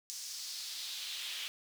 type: noise with high-pass filter sweep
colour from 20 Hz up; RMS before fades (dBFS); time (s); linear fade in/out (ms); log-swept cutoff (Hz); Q
brown; -42; 0.1-1.48; 0; 5800 to 3000; 2.4
effects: none